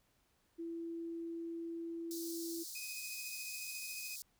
sine tone, 334 Hz, E4, 23 cents sharp, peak -40 dBFS, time 0.58-2.64 s, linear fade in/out 20 ms
pink high-pass noise, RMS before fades -47 dBFS, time 2.11-4.22 s, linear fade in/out 0 ms, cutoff 4300 Hz, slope 48 dB/octave
sawtooth tone with tremolo, 2506 Hz, D#7, 12 cents sharp, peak -40 dBFS, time 2.75-4.16 s, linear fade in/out 5 ms, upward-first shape triangle, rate 14 Hz, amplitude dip 45%
effects pink hiss -75 dBFS RMS until 4.39 s

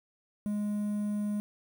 triangle tone, 207.7 Hz, G#3, in tune, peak -27 dBFS, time 0.46-1.4 s, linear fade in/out 0 ms, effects 9-bit

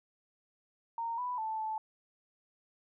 sine tone with pitch steps, 923 / 990 / 879 / 873 Hz, A#5 / B5 / A5 / A5, -17 / +4 / -2 / -14 cents, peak -33 dBFS, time 0.98-1.78 s, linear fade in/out 2 ms, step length 200 ms, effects none

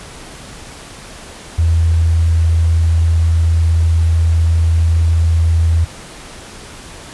sine tone, 82.41 Hz, E2, in tune, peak -9 dBFS, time 1.58-5.85 s, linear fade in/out 10 ms, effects pink hiss -34 dBFS RMS until 7.13 s + resampled to 24000 Hz

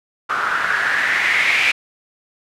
blue noise with low-pass filter sweep, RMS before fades -18 dBFS, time 0.29-1.72 s, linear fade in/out 10 ms, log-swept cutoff 1300 to 2400 Hz, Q 6.1, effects none

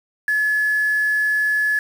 sine tone with quantisation, 1709 Hz, G#6, 49 cents sharp, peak -16 dBFS, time 0.28-1.79 s, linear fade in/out 2 ms, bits 6, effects none

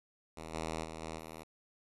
5% pulse tone with level steps, 80.2 Hz, E2, 47 cents flat, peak -33 / -25 / -32 / -29 / -34 dBFS, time 0.36-1.44 s, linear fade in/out 20 ms, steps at 0.53 / 0.83 / 1.01 / 1.17 s, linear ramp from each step 20 ms, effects resampled to 24000 Hz + 10-bit

